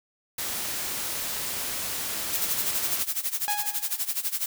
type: noise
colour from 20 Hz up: white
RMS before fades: -31 dBFS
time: 0.38-3.03 s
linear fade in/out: 5 ms
type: noise with tremolo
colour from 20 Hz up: blue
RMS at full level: -26 dBFS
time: 2.33-4.46 s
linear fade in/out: 2 ms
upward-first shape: sine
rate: 12 Hz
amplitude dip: 85%
type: tone with exponential decay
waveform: sawtooth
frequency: 830.6 Hz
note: G#5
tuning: in tune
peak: -21 dBFS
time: 3.48-4.08 s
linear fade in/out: 0 ms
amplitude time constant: 130 ms
effects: none